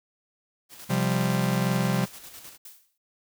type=noise with tremolo; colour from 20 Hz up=white; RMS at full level=-43 dBFS; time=0.69-2.58 s; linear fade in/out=50 ms; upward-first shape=square; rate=9.7 Hz; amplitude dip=45%
type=chord; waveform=45% pulse; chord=C suspended fourth; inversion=none; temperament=just; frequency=130.81 / 174.42 / 196.22 Hz; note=C3 / F3 / G3; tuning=0 / -2 / +2 cents; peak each=-27 dBFS; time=0.89-2.06 s; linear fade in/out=20 ms
type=noise with exponential decay; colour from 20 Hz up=blue; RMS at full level=-41 dBFS; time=2.65-2.98 s; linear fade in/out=5 ms; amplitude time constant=71 ms
effects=none